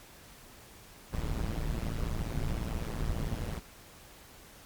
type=noise with amplitude modulation; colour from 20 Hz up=brown; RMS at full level=-29 dBFS; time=1.12-3.6 s; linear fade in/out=20 ms; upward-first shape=sine; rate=114 Hz; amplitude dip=90%; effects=pink hiss -53 dBFS RMS until 4.65 s + MP3 96 kbps